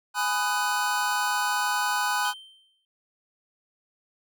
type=chord; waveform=square; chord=G# minor seventh; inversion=none; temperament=just; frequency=830.6 / 996.7 / 1245.9 / 1495.1 Hz; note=G#5 / B5 / D#6 / F#6; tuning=0 / +16 / +2 / +18 cents; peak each=-30 / -30 / -33 / -29 dBFS; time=0.14-2.34 s; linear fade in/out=50 ms
type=tone with exponential decay; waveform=triangle; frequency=3120 Hz; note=G7; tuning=9 cents flat; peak=-32 dBFS; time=2.25-2.85 s; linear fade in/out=1 ms; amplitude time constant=130 ms
effects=none